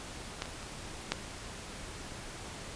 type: clicks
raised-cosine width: 0.2 ms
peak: -16 / -26 / -29 / -11 dBFS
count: 4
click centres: 0.421 / 0.457 / 0.629 / 1.12 s
effects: pink hiss -44 dBFS RMS until 2.75 s + resampled to 22050 Hz